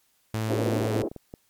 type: tone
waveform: sawtooth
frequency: 110 Hz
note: A2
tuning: in tune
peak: -22 dBFS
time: 0.34-1.02 s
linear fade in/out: 0 ms
type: band-pass noise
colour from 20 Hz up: pink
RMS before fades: -28 dBFS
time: 0.48-1.09 s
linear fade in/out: 20 ms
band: 300 to 520 Hz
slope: 24 dB/octave
type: clicks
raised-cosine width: 2 ms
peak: -25 dBFS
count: 7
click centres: 0.802 / 0.838 / 0.999 / 1.039 / 1.115 / 1.163 / 1.339 s
effects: white hiss -67 dBFS RMS until 1.49 s + MP3 96 kbps